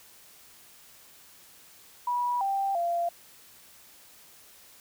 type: tone with pitch steps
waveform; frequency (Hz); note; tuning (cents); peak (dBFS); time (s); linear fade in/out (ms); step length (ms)
sine; 974 / 786 / 688; B5 / G5 / F5; -24 / +4 / -26; -25; 2.07-3.09; 5; 340
effects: white hiss -54 dBFS RMS until 4.8 s